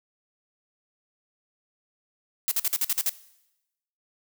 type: noise bursts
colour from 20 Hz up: blue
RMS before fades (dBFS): -24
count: 8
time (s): 2.48-3.094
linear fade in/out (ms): 0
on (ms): 33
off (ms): 50
effects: noise-tail reverb RT60 0.9 s tail -18 dB re dry